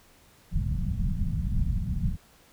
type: low-pass noise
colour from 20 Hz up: pink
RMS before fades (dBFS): -27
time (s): 0.51-2.17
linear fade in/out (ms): 50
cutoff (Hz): 200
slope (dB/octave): 48
effects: pink hiss -58 dBFS RMS until 2.52 s